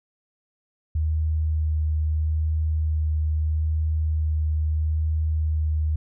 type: tone with vibrato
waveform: sine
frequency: 77.78 Hz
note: D#2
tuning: in tune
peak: -20 dBFS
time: 0.95-5.96 s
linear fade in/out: 5 ms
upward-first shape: sine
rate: 0.77 Hz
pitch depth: 12 cents each way
effects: none